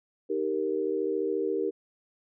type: chord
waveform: sine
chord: Eb major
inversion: none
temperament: equal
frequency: 311.1 / 392 / 466.2 Hz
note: Eb4 / G4 / Bb4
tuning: 0 / 0 / 0 cents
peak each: -33 / -29 / -30 dBFS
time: 0.29-1.71 s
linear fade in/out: 20 ms
effects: none